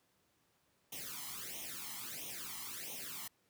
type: noise with flanger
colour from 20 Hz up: white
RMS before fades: -45 dBFS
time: 0.92-3.28 s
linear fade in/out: 5 ms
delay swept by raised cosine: 0.32 to 0.99 ms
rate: 1.5 Hz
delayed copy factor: +0.85
effects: pink hiss -75 dBFS RMS until 3.49 s + high-pass 100 Hz 12 dB/octave